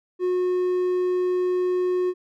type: tone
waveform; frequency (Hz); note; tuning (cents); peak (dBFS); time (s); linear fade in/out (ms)
triangle; 363.1; F#4; -33; -18; 0.19-2.14; 50
effects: none